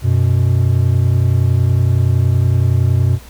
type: tone pair together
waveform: triangle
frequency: 92.26 / 123 Hz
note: F#2 / B2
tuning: -4 / -7 cents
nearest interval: perfect fourth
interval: 497 cents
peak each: -11 dBFS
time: 0.02-3.19 s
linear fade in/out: 50 ms
effects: added 60 Hz sine -36 dBFS peak until 3.29 s + pink hiss -41 dBFS RMS until 3.29 s